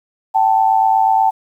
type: tone pair together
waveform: sine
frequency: 771.8 / 880 Hz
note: G5 / A5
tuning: -27 / 0 cents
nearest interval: major second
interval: 227 cents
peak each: -13 dBFS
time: 0.34-1.31 s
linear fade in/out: 20 ms
effects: 8-bit